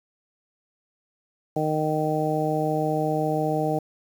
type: harmonic tone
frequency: 154.5 Hz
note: D#3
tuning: 12 cents flat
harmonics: 1 / 2 / 3 / 4 / 5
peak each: -28 / -28 / -28 / -28 / -28 dBFS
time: 1.56-3.79 s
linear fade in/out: 5 ms
effects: 8-bit